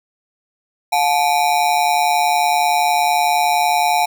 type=ring-modulated tone; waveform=square; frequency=789 Hz; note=G5; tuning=11 cents sharp; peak=-11 dBFS; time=0.92-4.06 s; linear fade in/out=10 ms; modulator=75.4 Hz; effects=none